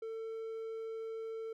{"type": "tone", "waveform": "triangle", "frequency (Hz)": 447.8, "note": "A4", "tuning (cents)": 30, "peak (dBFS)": -37, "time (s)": [0.02, 1.53], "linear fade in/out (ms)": 5, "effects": []}